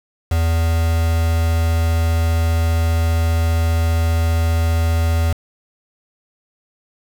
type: tone with quantisation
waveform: triangle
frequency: 82.5 Hz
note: E2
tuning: 2 cents sharp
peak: -12 dBFS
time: 0.31-5.33 s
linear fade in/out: 5 ms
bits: 4
effects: none